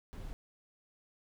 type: noise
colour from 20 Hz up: brown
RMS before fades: -43 dBFS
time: 0.13-0.33 s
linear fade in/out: 0 ms
effects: none